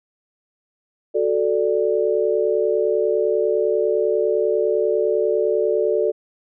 sine chord, D major, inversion first, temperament equal, 370 / 440 / 587.3 Hz, F#4 / A4 / D5, 0 / 0 / 0 cents, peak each -22 / -19 / -22 dBFS, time 1.14-6.12 s, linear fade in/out 20 ms, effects none

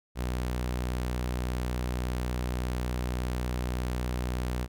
sawtooth tone, 61.74 Hz, B1, in tune, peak -25 dBFS, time 0.15-4.68 s, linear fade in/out 50 ms, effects none

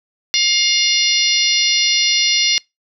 harmonic tone, 708 Hz, F5, 23 cents sharp, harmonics 3 / 4 / 5 / 6 / 7 / 8, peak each -20 / -20 / -20 / -20 / -20 / -20 dBFS, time 0.34-2.58 s, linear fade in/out 0 ms, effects noise-tail reverb RT60 0.2 s tail -26 dB re dry

